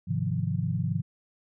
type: chord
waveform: sine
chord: F minor seventh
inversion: first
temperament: equal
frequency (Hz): 103.83 / 130.81 / 155.56 / 174.61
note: Ab2 / C3 / Eb3 / F3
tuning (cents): 0 / 0 / 0 / 0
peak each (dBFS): -31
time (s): 0.07-1.02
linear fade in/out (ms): 20
effects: none